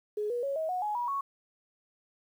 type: tone with pitch steps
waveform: sine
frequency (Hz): 420.1 / 482.6 / 554.3 / 636.8 / 731.4 / 840.2 / 965.1 / 1108.7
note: G#4 / B4 / C#5 / D#5 / F#5 / G#5 / B5 / C#6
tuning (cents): +20 / -40 / 0 / +40 / -20 / +20 / -40 / 0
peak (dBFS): -29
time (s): 0.17-1.21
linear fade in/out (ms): 5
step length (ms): 130
effects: 10-bit